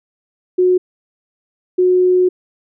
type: tone bursts at uneven times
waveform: sine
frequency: 364.8 Hz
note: F#4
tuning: 24 cents flat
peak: -9 dBFS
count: 2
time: 0.58-0.78 / 1.78-2.29 s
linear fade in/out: 10 ms
effects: none